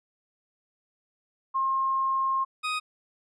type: tone pair in turn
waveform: sine / 20% pulse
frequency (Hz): 1068 / 1249.5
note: C6 / D#6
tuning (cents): +35 / +7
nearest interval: minor third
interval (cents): 272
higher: second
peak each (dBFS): -23 / -22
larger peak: second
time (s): 1.54-2.45 / 2.63-2.8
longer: first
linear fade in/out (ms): 20
effects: low-pass 7000 Hz 12 dB/octave